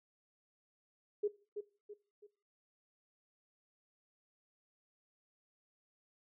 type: tone with echo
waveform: sine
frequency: 415.3 Hz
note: G#4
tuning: in tune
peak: -30 dBFS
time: 1.23-1.28 s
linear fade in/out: 10 ms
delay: 330 ms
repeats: 3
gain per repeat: -8 dB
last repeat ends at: 2.27 s
effects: noise-tail reverb RT60 0.4 s tail -20 dB re dry